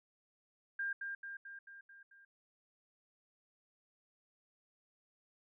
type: tone with echo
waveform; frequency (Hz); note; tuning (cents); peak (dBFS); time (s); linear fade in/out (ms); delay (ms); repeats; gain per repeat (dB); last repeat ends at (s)
sine; 1600; G6; +35; -35; 0.79-0.93; 5; 220; 6; -4; 2.25
effects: none